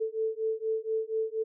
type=beating tone pair; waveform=sine; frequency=440 / 444.2 Hz; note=A4 / A4; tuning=0 / +16 cents; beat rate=4.2 Hz; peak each=-31 dBFS; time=0-1.44 s; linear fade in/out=20 ms; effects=none